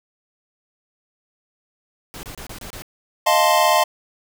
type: noise bursts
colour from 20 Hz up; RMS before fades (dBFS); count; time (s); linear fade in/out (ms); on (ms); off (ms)
pink; -35; 6; 2.14-2.821; 0; 91; 27
type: chord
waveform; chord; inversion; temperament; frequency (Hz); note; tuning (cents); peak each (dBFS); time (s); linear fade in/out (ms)
square; F dominant seventh; third; equal; 622.3 / 698.5 / 880 / 1046.5; Eb5 / F5 / A5 / C6; 0 / 0 / 0 / 0; -20; 3.26-3.84; 10
effects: none